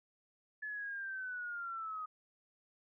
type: linear sweep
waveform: sine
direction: down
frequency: 1724 to 1244.5 Hz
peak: -39 dBFS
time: 0.62-2.06 s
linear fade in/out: 10 ms
effects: none